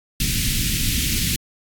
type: band-stop noise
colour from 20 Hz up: pink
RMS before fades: -21 dBFS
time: 0.2-1.36 s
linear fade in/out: 2 ms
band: 250 to 2300 Hz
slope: 24 dB/octave
effects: AAC 64 kbps